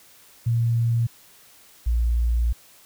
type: tone pair in turn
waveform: sine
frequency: 116.6 / 58.47 Hz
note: A#2 / A#1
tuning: +1 / +6 cents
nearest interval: octave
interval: 1195 cents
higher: first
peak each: -18 dBFS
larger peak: neither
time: 0.46-1.07 / 1.86-2.53 s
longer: second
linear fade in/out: 10 ms
effects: white hiss -52 dBFS RMS until 2.85 s